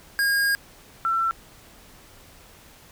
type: tone pair in turn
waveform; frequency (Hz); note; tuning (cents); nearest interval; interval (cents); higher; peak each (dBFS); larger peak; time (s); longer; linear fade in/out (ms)
square / sine; 1626 / 1343.8; G#6 / E6; -37 / +33; minor third; 330; first; -20; neither; 0.19-0.55 / 1.05-1.31; first; 0
effects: pink hiss -50 dBFS RMS until 2.91 s